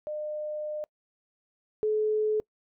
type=tone pair in turn; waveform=sine; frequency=605 / 429 Hz; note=D#5 / A4; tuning=-49 / -44 cents; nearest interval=tritone; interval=595 cents; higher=first; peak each=-31 / -23 dBFS; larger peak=second; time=0.07-0.84 / 1.83-2.4 s; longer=first; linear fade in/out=0 ms; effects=noise-tail reverb RT60 0.1 s tail -26 dB re dry